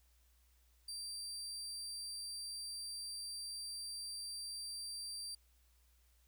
30% pulse tone, 4699 Hz, D8, in tune, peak -40 dBFS, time 0.88-5.35 s, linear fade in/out 5 ms, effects added 60 Hz sine -68 dBFS peak until 6.27 s + white hiss -75 dBFS RMS until 6.27 s

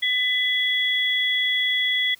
sine tone pair together, 2000 / 3364 Hz, B6 / G#7, +21 / +22 cents, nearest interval major sixth, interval 901 cents, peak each -22 dBFS, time 0.02-2.15 s, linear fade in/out 10 ms, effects white hiss -54 dBFS RMS until 2.19 s

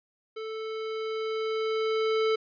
square tone with level ramp, 440 Hz, A4, in tune, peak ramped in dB -35 to -23 dBFS, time 0.36-2.36 s, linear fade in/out 10 ms, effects resampled to 11025 Hz

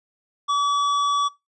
triangle tone with hard clipping, 1144 Hz, D6, 46 cents flat, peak -20 dBFS, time 0.48-1.29 s, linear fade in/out 20 ms, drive 13 dB, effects noise-tail reverb RT60 0.2 s tail -20 dB re dry + resampled to 24000 Hz

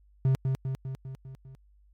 triangle tone with echo, 132.3 Hz, C3, 20 cents sharp, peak -18 dBFS, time 0.25-0.35 s, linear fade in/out 0 ms, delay 200 ms, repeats 6, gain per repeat -4 dB, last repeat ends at 1.55 s, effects added 50 Hz sine -57 dBFS peak until 1.93 s + MP3 64 kbps

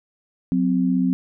sine tone pair together, 183.1 / 258.9 Hz, F#3 / C4, -18 / -18 cents, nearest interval tritone, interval 600 cents, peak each -20 / -19 dBFS, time 0.52-1.13 s, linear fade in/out 0 ms, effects none

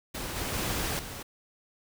pink noise with level steps, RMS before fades -36 / -33 / -31 / -40 dBFS, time 0.14-1.23 s, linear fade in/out 10 ms, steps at 0.36 / 0.54 / 0.99 s, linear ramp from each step 2 ms, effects none

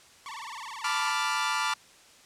sawtooth tone with vibrato, 1006 Hz, B5, 32 cents sharp, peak -34 dBFS, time 0.26-1.11 s, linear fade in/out 0 ms, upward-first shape sine, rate 19 Hz, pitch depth 240 cents each way
sawtooth chord, B half-diminished seventh, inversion third, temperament equal, 880 / 987.8 / 1174.7 / 1396.9 Hz, A5 / B5 / D6 / F6, 0 / 0 / 0 / 0 cents, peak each -29 / -29 / -27 / -28 dBFS, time 0.84-1.74 s, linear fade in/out 5 ms
effects white hiss -55 dBFS RMS until 2.25 s + low-pass 8000 Hz 12 dB/octave

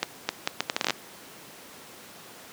accelerating click train, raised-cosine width 0.2 ms, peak -6 dBFS, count 12, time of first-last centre 0.03-0.906 s, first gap 260 ms, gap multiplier 0.71, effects pink hiss -46 dBFS RMS until 2.52 s + high-pass 200 Hz 12 dB/octave

